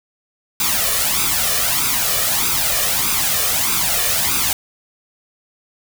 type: noise with flanger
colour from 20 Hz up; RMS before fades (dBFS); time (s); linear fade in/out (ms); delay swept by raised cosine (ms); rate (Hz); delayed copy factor
white; -18; 0.6-4.53; 2; 0.81 to 1.71; 1.6; +0.7
effects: none